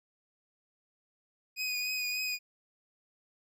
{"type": "tone with vibrato", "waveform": "25% pulse", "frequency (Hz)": 2489, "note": "D#7", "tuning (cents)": 0, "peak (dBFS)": -28, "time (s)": [1.56, 2.39], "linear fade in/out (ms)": 50, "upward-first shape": "triangle", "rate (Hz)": 3.4, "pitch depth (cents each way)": 26, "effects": []}